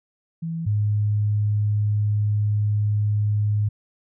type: tone pair in turn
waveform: sine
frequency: 164.81 / 104.64 Hz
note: E3 / G#2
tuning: 0 / +14 cents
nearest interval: minor sixth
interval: 786 cents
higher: first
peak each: -25 / -18 dBFS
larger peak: second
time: 0.42-0.66 / 0.66-3.69 s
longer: second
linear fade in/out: 10 ms
effects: none